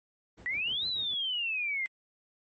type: noise with tremolo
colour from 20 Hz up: brown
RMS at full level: -45 dBFS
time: 0.37-1.15 s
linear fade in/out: 10 ms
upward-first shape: sine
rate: 6.7 Hz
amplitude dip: 80%
type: exponential two-way sweep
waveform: sine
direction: up then down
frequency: 1905 to 4100 to 2060 Hz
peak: -29 dBFS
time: 0.46-1.86 s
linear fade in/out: 0 ms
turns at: 0.87 s
effects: high-pass 100 Hz 12 dB/octave + MP3 32 kbps